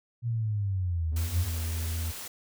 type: linear two-way sweep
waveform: sine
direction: down then up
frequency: 120.1 to 79 to 93.7 Hz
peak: -26 dBFS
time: 0.22-1.5 s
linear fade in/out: 50 ms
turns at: 1.1 s
type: tone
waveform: triangle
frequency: 82.41 Hz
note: E2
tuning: in tune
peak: -27 dBFS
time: 1.11-2.12 s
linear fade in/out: 20 ms
type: noise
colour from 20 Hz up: white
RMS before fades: -40 dBFS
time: 1.16-2.28 s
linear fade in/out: 5 ms
effects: none